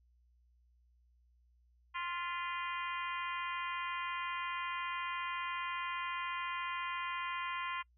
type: harmonic tone with a mistuned harmonic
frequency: 349.2 Hz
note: F4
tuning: in tune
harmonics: 3 / 4 / 5 / 6 / 7 / 8 / 9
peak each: -39 / -46 / -47 / -44 / -46 / -50 / -51 dBFS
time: 1.94-7.83 s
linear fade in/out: 20 ms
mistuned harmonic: 6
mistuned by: -45 cents
effects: noise-tail reverb RT60 0.1 s tail -26 dB re dry + added 60 Hz sine -66 dBFS peak until 7.97 s